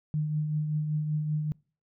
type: tone with tremolo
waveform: sine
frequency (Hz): 152.2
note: D#3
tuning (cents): -38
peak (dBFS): -24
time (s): 0.14-1.52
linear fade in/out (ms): 0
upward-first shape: triangle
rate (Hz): 5.2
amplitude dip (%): 45
effects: noise-tail reverb RT60 0.4 s tail -26 dB re dry